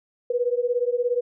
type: beating tone pair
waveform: sine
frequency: 479.9 / 496.9 Hz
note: B4 / B4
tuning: -50 / +11 cents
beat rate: 17 Hz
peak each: -23 / -24 dBFS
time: 0.3-1.21 s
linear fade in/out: 5 ms
effects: none

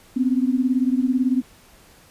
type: beating tone pair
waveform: sine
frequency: 249.9 / 267.9 Hz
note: B3 / C4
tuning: +21 / +41 cents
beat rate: 18 Hz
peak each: -19 / -21 dBFS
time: 0.16-1.42 s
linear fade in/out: 10 ms
effects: pink hiss -51 dBFS RMS until 2.1 s + resampled to 32000 Hz

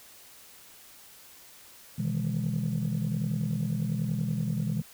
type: chord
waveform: sine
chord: E major seventh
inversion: second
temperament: just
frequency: 123.61 / 154.51 / 164.81 / 206 Hz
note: B2 / D#3 / E3 / G#3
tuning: +2 / -12 / 0 / -14 cents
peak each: -31 dBFS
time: 1.98-4.82 s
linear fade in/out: 10 ms
effects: tanh soft clip ceiling -21 dBFS + white hiss -52 dBFS RMS until 4.93 s

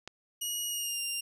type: click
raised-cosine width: 0.2 ms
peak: -23 dBFS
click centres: 0.076 s
type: tone with pitch glide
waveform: 15% pulse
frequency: 2898 to 2791 Hz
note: F#7 to F7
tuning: -37 to -2 cents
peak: -25 dBFS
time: 0.41-1.21 s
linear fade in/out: 10 ms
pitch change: -65 cents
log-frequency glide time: 0.67-1 s
effects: none

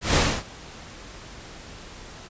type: noise with ADSR envelope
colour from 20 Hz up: pink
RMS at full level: -18 dBFS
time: 0.01-2.29 s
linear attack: 150 ms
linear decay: 270 ms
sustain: -24 dB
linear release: 28 ms
effects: resampled to 16000 Hz

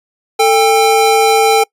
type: tone pair together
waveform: square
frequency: 443.4 / 799 Hz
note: A4 / G5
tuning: +13 / +33 cents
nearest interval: minor seventh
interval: 1020 cents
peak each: -11 dBFS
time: 0.39-1.64 s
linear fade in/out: 10 ms
effects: noise-tail reverb RT60 0.1 s tail -26 dB re dry + resampled to 32000 Hz

